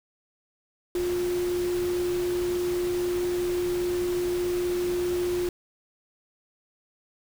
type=tone in noise; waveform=sine; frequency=355.1 Hz; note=F4; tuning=29 cents sharp; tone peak=-24 dBFS; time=0.95-5.49 s; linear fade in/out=2 ms; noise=pink; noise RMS=-38 dBFS; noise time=0.95-5.49 s; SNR=+11 dB; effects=none